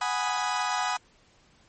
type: chord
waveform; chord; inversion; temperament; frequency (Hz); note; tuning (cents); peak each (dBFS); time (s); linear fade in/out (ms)
35% pulse; G# minor seventh; third; equal; 740 / 830.6 / 987.8 / 1244.5; F#5 / G#5 / B5 / D#6; 0 / 0 / 0 / 0; -30; 0.01-0.97; 5
effects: pink hiss -61 dBFS RMS until 1.68 s + MP3 32 kbps